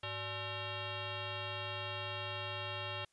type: tone with frequency modulation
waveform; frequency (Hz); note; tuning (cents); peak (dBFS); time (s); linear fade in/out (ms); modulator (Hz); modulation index
sine; 1333; E6; +19; -38; 0.03-3.05; 5; 479; 4.6
effects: white hiss -75 dBFS RMS until 3.12 s + resampled to 22050 Hz